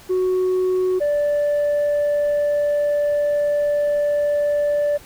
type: tone pair in turn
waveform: sine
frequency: 369.6 / 584.8 Hz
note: F#4 / D5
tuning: -2 / -7 cents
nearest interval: minor sixth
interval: 795 cents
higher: second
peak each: -14 dBFS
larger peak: neither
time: 0.09-1 / 1-4.98 s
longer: second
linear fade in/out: 20 ms
effects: tanh soft clip ceiling -15 dBFS + pink hiss -45 dBFS RMS until 5.05 s